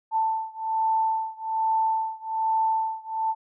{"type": "beating tone pair", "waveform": "sine", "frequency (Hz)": [886, 887.2], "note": ["A5", "A5"], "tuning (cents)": [12, 14], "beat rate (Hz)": 1.2, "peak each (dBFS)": [-25, -26], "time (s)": [0.11, 3.35], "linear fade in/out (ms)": 50, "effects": []}